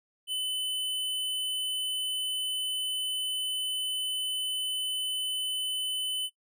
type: tone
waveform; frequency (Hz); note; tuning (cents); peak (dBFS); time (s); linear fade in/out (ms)
square; 3020; F#7; +35; -29; 0.27-6.3; 50
effects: noise-tail reverb RT60 0.1 s tail -21 dB re dry